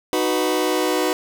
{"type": "chord", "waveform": "sawtooth", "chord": "B major", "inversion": "first", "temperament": "just", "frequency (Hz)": [308.7, 370.4, 493.9], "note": ["D#4", "F#4", "B4"], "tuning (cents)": [-14, 2, 0], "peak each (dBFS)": [-19, -18, -19], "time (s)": [0.13, 1.13], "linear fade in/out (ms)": 0, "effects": []}